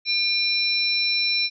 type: tone cluster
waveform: sine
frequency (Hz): 2405 / 3994 / 5420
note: D7 / B7 / E8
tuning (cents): +41 / +19 / +47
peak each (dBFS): -24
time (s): 0.05-1.5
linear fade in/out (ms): 50
effects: none